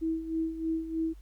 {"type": "tone with tremolo", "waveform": "sine", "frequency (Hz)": 323.7, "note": "E4", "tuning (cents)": -31, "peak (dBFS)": -26, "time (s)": [0.01, 1.14], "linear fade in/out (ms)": 20, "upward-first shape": "sine", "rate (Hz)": 3.2, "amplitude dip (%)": 70, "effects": ["added 50 Hz sine -46 dBFS peak until 1.21 s", "pink hiss -67 dBFS RMS until 1.21 s"]}